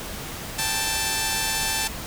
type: tone pair together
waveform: 5% pulse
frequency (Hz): 785 / 881.1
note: G5 / A5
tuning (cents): +2 / +2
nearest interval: major second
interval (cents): 200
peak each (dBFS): -18 / -12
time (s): 0.58-1.88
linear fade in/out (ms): 10
effects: pink hiss -34 dBFS RMS until 2.06 s